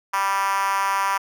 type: tone with high-pass filter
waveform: 5% pulse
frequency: 196 Hz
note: G3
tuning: in tune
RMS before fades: -22 dBFS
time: 0.13-1.18 s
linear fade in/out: 10 ms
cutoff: 1000 Hz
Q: 4.7
effects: none